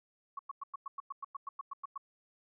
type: tone bursts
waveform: sine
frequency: 1108.7 Hz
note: C#6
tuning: in tune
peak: -37 dBFS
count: 14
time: 0.37-1.978 s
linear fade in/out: 5 ms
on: 22 ms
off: 100 ms
effects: none